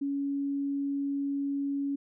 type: tone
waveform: sine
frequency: 280 Hz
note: C#4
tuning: 18 cents sharp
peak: -28 dBFS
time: 0.01-1.96 s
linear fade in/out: 10 ms
effects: none